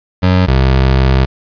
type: tone pair in turn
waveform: 25% pulse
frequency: 91.9 / 65.75 Hz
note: F#2 / C2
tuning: -11 / +9 cents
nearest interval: tritone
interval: 580 cents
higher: first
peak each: -4 dBFS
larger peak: neither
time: 0.22-0.47 / 0.47-1.26 s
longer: second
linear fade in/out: 20 ms
effects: resampled to 11025 Hz + 7-bit